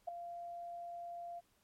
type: tone with ADSR envelope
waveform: sine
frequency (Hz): 692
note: F5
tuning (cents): -16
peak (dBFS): -33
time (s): 0.07-1.41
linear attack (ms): 14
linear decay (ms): 4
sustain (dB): -10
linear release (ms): 29
effects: pink hiss -74 dBFS RMS until 1.63 s + MP3 64 kbps